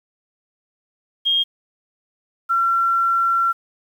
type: tone pair in turn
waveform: sine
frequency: 3235 / 1360.1 Hz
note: G#7 / F6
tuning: -46 / -46 cents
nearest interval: octave + minor third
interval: 1500 cents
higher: first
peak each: -15 dBFS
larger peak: neither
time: 1.25-1.44 / 2.49-3.53 s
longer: second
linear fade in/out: 20 ms
effects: 8-bit